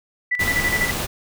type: tone with tremolo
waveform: sine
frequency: 1975.5 Hz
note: B6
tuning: in tune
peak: -17 dBFS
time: 0.31-0.91 s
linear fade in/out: 10 ms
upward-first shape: square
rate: 12 Hz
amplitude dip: 65%
type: noise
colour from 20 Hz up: pink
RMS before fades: -25 dBFS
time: 0.39-1.07 s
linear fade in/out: 20 ms
effects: none